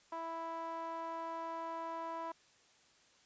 sawtooth tone with band-pass filter, 329.6 Hz, E4, in tune, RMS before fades -42 dBFS, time 0.12-2.32 s, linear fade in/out 5 ms, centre 910 Hz, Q 4.2, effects white hiss -67 dBFS RMS until 3.25 s + resampled to 16000 Hz

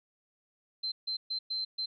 sine tone bursts at uneven times, 4104 Hz, C8, 34 cents flat, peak -31 dBFS, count 5, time 0.83-0.92 / 1.07-1.17 / 1.3-1.39 / 1.5-1.65 / 1.78-1.86 s, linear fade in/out 10 ms, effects none

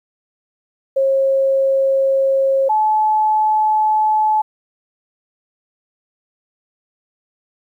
sine tone pair in turn, 540 / 860.9 Hz, C#5 / A5, -45 / -38 cents, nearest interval minor sixth, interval 807 cents, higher second, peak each -12 dBFS, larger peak neither, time 0.96-2.69 / 2.69-4.42 s, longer neither, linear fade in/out 10 ms, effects 9-bit

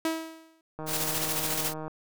sawtooth tone with exponential decay, 323 Hz, E4, 35 cents flat, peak -20 dBFS, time 0.05-0.61 s, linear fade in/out 2 ms, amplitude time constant 120 ms
click train, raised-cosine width 1 ms, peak -24 dBFS, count 171, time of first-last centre 0.79-1.88 s, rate 156 Hz
white noise with tremolo, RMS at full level -29 dBFS, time 0.86-1.74 s, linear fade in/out 50 ms, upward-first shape square, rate 14 Hz, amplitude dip 35%
effects none

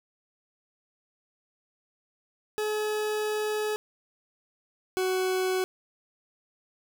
40% pulse tone pair in turn, 425.6 / 372.8 Hz, G#4 / F#4, +42 / +13 cents, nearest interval major second, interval 229 cents, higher first, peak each -26 / -24 dBFS, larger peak second, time 2.58-3.76 / 4.97-5.64 s, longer first, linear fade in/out 0 ms, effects none

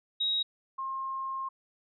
sine tone pair in turn, 3802 / 1066.9 Hz, A#7 / C6, +33 / +33 cents, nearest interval octave + minor seventh, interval 2200 cents, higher first, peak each -26 / -32 dBFS, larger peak first, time 0.2-0.43 / 0.78-1.49 s, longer second, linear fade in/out 10 ms, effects none

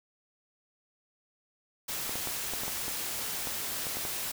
white noise, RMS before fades -35 dBFS, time 1.88-4.32 s, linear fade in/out 10 ms
clicks, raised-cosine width 1 ms, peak -24 dBFS, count 11, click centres 2.094 / 2.156 / 2.273 / 2.536 / 2.635 / 2.68 / 2.881 / 3.472 / 3.868 / 3.97 / 4.052 s
effects none

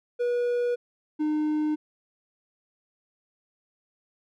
triangle tone pair in turn, 484.4 / 304.6 Hz, B4 / D#4, -34 / -37 cents, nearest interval minor sixth, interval 803 cents, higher first, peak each -21 dBFS, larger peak neither, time 0.19-0.76 / 1.19-1.76 s, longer neither, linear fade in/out 20 ms, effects none

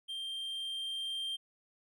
triangle tone with level ramp, 3171 Hz, G7, 19 cents sharp, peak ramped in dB -36 to -33 dBFS, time 0.08-1.37 s, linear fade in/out 20 ms, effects none

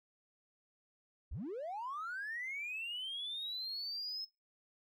triangle linear sweep, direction up, 34.23 to 5210 Hz, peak -36 dBFS, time 1.31-4.25 s, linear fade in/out 10 ms, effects noise-tail reverb RT60 0.2 s tail -20 dB re dry + tanh soft clip ceiling -36 dBFS

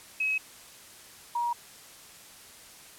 sine tone pair in turn, 2557 / 951.2 Hz, D#7 / A#5, +47 / +35 cents, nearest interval octave + perfect fourth, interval 1712 cents, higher first, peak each -25 / -26 dBFS, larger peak first, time 0.2-0.38 / 1.35-1.53 s, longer neither, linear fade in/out 5 ms, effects white hiss -50 dBFS RMS until 2.98 s + low-pass 12000 Hz 12 dB/octave

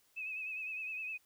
sine tone with vibrato, 2562 Hz, E7, 50 cents flat, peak -38 dBFS, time 0.16-1.18 s, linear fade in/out 20 ms, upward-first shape sine, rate 9.8 Hz, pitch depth 54 cents each way, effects white hiss -71 dBFS RMS until 1.25 s

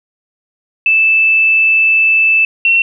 sine tone pair in turn, 2635 / 2714 Hz, E7 / E7, -1 / +50 cents, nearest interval minor second, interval 51 cents, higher second, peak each -7 dBFS, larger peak neither, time 0.86-2.45 / 2.65-2.82 s, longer first, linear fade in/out 2 ms, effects none

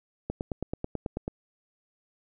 click train, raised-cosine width 2 ms, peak -17 dBFS, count 10, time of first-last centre 0.3-1.279 s, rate 9.19 Hz, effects none

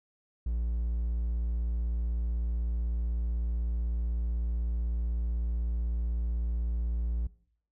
triangle tone, 58 Hz, A#1, 8 cents flat, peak -26 dBFS, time 0.46-7.27 s, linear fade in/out 5 ms, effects noise-tail reverb RT60 0.6 s tail -20 dB re dry

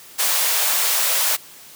white high-pass noise, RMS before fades -19 dBFS, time 0.18-1.37 s, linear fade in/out 20 ms, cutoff 520 Hz, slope 24 dB/octave, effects white hiss -43 dBFS RMS until 1.75 s + high-pass 100 Hz 12 dB/octave

